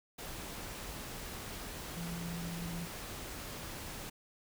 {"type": "tone in noise", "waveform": "sine", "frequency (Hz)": 170, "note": "F3", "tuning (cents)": -46, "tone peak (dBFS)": -39, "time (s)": [1.96, 2.86], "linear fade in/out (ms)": 10, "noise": "pink", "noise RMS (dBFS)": -44, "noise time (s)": [0.18, 4.1], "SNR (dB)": 2, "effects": []}